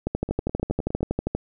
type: two click trains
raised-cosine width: 2 ms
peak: -17 / -10 dBFS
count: 8 / 17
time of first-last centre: 0.29-1.007 / 0.07-1.35 s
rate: 9.76 / 12.5 Hz
effects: none